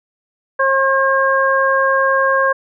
harmonic tone, 538 Hz, C5, 48 cents sharp, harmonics 1 / 2 / 3, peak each -16 / -16 / -16 dBFS, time 0.59-2.53 s, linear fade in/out 10 ms, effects none

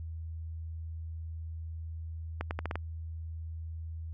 accelerating click train, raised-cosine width 0.5 ms, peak -19 dBFS, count 6, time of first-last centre 2.41-2.756 s, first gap 99 ms, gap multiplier 0.82, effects added 81 Hz sine -37 dBFS peak until 4.13 s

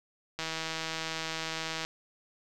click train, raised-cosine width 0.2 ms, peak -17 dBFS, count 236, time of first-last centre 0.39-1.85 s, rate 161 Hz, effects none

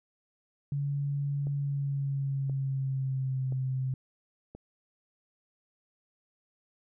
sine tone with pitch glide, 141.8 to 130.78 Hz, C#3 to C3, +40 to 0 cents, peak -28 dBFS, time 0.72-3.94 s, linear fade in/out 2 ms, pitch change -140 cents, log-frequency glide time 1.55-3.48 s
click train, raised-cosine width 2 ms, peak -31 dBFS, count 4, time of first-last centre 1.47-4.55 s, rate 0.974 Hz
effects none

